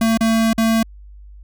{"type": "tone with dropouts", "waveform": "square", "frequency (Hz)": 225.1, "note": "A3", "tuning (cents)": 40, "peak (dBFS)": -14, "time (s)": [0.01, 0.83], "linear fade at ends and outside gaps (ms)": 5, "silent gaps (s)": [[0.175, 0.207], [0.532, 0.579]], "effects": ["added 50 Hz sine -37 dBFS peak until 1.43 s"]}